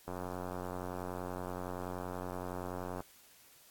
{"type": "click train", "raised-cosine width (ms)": 1, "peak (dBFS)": -26, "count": 266, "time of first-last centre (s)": [0.08, 3.005], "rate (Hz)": 90.6, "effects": ["white hiss -61 dBFS RMS until 3.7 s", "AAC 64 kbps"]}